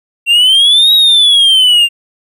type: exponential two-way sweep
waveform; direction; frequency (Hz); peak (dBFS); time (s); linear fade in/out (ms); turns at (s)
triangle; up then down; 2727 to 3841 to 2771; -3; 0.26-1.89; 50; 0.93
effects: none